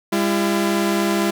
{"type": "tone pair together", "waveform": "sawtooth", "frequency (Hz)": [201.4, 338.7], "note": ["G3", "E4"], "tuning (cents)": [47, 47], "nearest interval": "major sixth", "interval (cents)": 900, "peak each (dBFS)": -16, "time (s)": [0.12, 1.31], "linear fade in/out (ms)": 10, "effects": []}